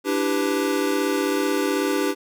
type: chord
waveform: square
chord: E minor seventh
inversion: third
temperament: equal with one note detuned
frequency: 293.7 / 329.6 / 392 / 497 Hz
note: D4 / E4 / G4 / B4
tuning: 0 / 0 / 0 / +11 cents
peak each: -25 / -30 / -25 / -29 dBFS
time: 0.04-2.15 s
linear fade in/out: 50 ms
effects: none